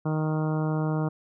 harmonic tone, 155.56 Hz, D#3, in tune, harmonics 1 / 2 / 3 / 4 / 5 / 6 / 7 / 8 / 9, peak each -25 / -31 / -35 / -37 / -39 / -41 / -42 / -43 / -44 dBFS, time 0.05-1.09 s, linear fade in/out 10 ms, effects none

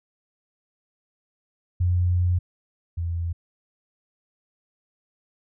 sine tone pair in turn, 89 / 84.81 Hz, F2 / E2, +33 / +50 cents, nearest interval minor second, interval 83 cents, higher first, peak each -18 / -24 dBFS, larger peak first, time 1.8-2.39 / 2.97-3.33 s, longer first, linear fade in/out 10 ms, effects none

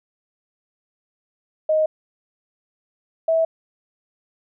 sine tone pair in turn, 624 / 651.3 Hz, D#5 / E5, +5 / -21 cents, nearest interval minor second, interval 74 cents, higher second, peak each -15 dBFS, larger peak neither, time 1.69-1.86 / 3.28-3.45 s, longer neither, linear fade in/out 5 ms, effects none

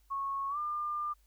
sine tone with pitch glide, 1100 to 1199.6 Hz, C#6 to D6, -14 to +36 cents, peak -32 dBFS, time 0.1-1.14 s, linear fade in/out 20 ms, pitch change +150 cents, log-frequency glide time 0.49-0.58 s, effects added 50 Hz sine -63 dBFS peak until 1.26 s + white hiss -73 dBFS RMS until 1.26 s

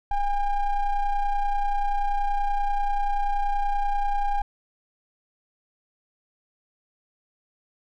triangle ring-modulated tone, 397.8 Hz, G4, 25 cents sharp, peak -16 dBFS, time 0.11-4.42 s, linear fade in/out 5 ms, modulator 413 Hz, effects none

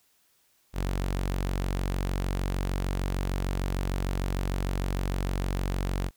sawtooth tone, 46.58 Hz, F#1, 12 cents sharp, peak -23 dBFS, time 0.73-6.11 s, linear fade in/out 50 ms, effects white hiss -67 dBFS RMS until 6.16 s

